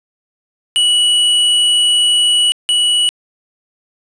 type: tone pair in turn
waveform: square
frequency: 2938 / 2938 Hz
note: F#7 / F#7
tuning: -13 / -13 cents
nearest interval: unison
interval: 0 cents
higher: neither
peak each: -10 / -11 dBFS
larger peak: first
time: 0.76-2.52 / 2.69-3.09 s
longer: first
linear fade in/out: 0 ms
effects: resampled to 22050 Hz + 7-bit